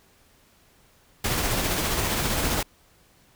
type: noise with tremolo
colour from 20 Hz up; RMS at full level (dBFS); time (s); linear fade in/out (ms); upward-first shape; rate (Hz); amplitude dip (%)
pink; -24; 1.24-2.63; 5; sine; 15; 30
effects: pink hiss -59 dBFS RMS until 3.35 s